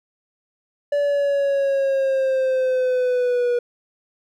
triangle linear sweep, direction down, 578 to 482.1 Hz, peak -15 dBFS, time 0.92-3.59 s, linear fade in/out 5 ms, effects none

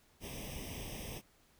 pink noise with comb filter, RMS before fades -44 dBFS, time 0.2-1.22 s, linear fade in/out 50 ms, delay 0.35 ms, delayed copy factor +0.95, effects pink hiss -68 dBFS RMS until 1.59 s

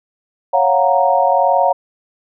sine chord, Gb major seventh, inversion second, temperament equal, 554.4 / 698.5 / 740 / 932.3 Hz, Db5 / F5 / Gb5 / Bb5, 0 / 0 / 0 / 0 cents, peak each -16 dBFS, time 0.53-1.73 s, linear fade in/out 10 ms, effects none

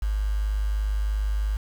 sine tone with quantisation, 51.5 Hz, G#1, 14 cents flat, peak -22 dBFS, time 0.02-1.57 s, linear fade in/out 5 ms, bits 7, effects none

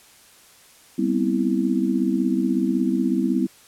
sine chord, C major seventh, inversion second, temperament just, 196.22 / 245.3 / 261.6 / 327 Hz, G3 / B3 / C4 / E4, +2 / -12 / 0 / -14 cents, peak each -24 dBFS, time 0.98-3.47 s, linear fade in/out 10 ms, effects white hiss -51 dBFS RMS until 3.67 s + low-pass 12000 Hz 12 dB/octave

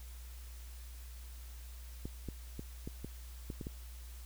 clicks, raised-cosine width 3 ms, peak -28 dBFS, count 8, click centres 2.055 / 2.287 / 2.594 / 2.875 / 3.046 / 3.502 / 3.612 / 3.669 s, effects added 60 Hz sine -46 dBFS peak until 4.25 s + white hiss -58 dBFS RMS until 4.25 s

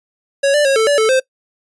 square tone with pitch steps, 555 / 589 / 545 / 442.6 / 576 / 438.9 / 522 Hz, C#5 / D5 / C#5 / A4 / D5 / A4 / C5, +2 / +5 / -29 / +10 / -34 / -4 / -4 cents, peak -11 dBFS, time 0.43-1.2 s, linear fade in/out 10 ms, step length 110 ms, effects noise-tail reverb RT60 0.1 s tail -21 dB re dry + resampled to 24000 Hz

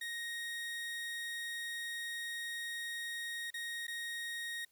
30% pulse tone with dropouts, 1870 Hz, A#6, 5 cents sharp, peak -36 dBFS, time 0.01-4.65 s, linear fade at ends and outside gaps 5 ms, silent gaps 3.505-3.54 / 3.869-3.879 s, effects white hiss -73 dBFS RMS until 4.71 s

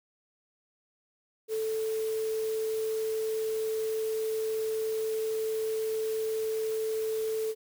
sine tone in noise, 440 Hz, A4, in tune, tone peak -28 dBFS, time 1.48-7.55 s, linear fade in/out 50 ms, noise white, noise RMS -45 dBFS, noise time 1.48-7.55 s, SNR +14 dB, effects none

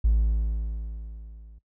triangle tone with level ramp, 54.7 Hz, A1, 9 cents flat, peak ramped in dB -13 to -43 dBFS, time 0.04-1.59 s, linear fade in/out 10 ms, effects noise-tail reverb RT60 0.1 s tail -18 dB re dry + tanh soft clip ceiling -13 dBFS

